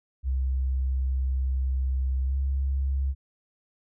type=tone with pitch glide; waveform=sine; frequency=65.41 to 67.72 Hz; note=C2 to C#2; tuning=0 to -40 cents; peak=-23 dBFS; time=0.23-3.15 s; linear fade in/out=50 ms; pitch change=+60 cents; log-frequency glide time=2.25-2.35 s; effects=none